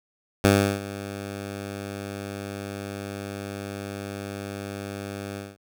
10% pulse tone with ADSR envelope, 100 Hz, G2, 35 cents sharp, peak -6 dBFS, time 0.44-5.57 s, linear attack 4 ms, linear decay 350 ms, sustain -18 dB, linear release 200 ms, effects none

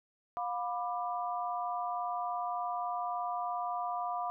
sine chord, B diminished, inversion second, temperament just, 711.2 / 987.8 / 1185.3 Hz, F5 / B5 / D6, +31 / 0 / +16 cents, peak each -35 / -38 / -39 dBFS, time 0.37-4.3 s, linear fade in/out 0 ms, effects none

